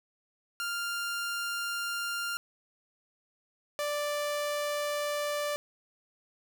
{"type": "tone pair in turn", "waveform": "sawtooth", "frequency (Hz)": [1396.9, 587.3], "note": ["F6", "D5"], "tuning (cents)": [0, 0], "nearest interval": "octave + minor third", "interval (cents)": 1500, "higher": "first", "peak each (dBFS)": [-28, -26], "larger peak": "second", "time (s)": [[0.6, 2.37], [3.79, 5.56]], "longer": "neither", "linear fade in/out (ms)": 0, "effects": []}